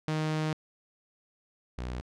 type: tone pair in turn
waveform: sawtooth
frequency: 155.56 / 61.73 Hz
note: D#3 / B1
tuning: 0 / 0 cents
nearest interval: octave + major third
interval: 1600 cents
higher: first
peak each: -24 / -30 dBFS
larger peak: first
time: 0.08-0.53 / 1.78-2.01 s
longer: first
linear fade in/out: 0 ms
effects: low-pass 6000 Hz 12 dB/octave